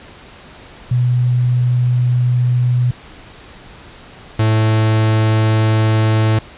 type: tone pair in turn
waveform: sine / 45% pulse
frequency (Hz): 123.47 / 109.73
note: B2 / A2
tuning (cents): 0 / -4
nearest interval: major second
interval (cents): 204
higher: first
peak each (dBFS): -11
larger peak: neither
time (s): 0.91-2.91 / 4.39-6.39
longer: neither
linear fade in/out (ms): 5
effects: pink hiss -39 dBFS RMS until 6.57 s + resampled to 8000 Hz